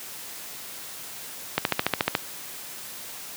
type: click train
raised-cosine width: 0.3 ms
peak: -4 dBFS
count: 9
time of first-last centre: 1.58-2.151 s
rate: 14 Hz
effects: white hiss -39 dBFS RMS until 3.36 s + high-pass 100 Hz 12 dB/octave